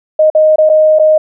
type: tone with dropouts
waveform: sine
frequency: 621 Hz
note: D#5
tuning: 3 cents flat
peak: -4 dBFS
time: 0.19-1.18 s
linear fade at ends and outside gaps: 5 ms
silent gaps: 0.301-0.349 / 0.559-0.583 / 0.692-0.697 / 0.988-0.995 s
effects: none